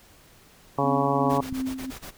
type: harmonic tone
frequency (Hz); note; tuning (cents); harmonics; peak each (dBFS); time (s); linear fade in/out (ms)
139.8; C#3; +15; 1 / 2 / 3 / 4 / 5 / 6 / 7 / 8; -29 / -29 / -29 / -29 / -29 / -29 / -29 / -29; 0.78-1.41; 5
type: tone with tremolo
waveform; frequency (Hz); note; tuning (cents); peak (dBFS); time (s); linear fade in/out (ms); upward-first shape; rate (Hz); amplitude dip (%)
sine; 261.6; C4; 0; -25; 0.83-1.91; 10; sine; 2.8; 65
type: noise bursts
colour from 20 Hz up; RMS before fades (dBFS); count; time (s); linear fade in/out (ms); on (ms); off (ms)
pink; -39; 7; 1.29-2.112; 20; 96; 25
type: click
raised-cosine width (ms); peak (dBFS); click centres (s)
5; -22; 1.526
effects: pink hiss -54 dBFS RMS until 2.17 s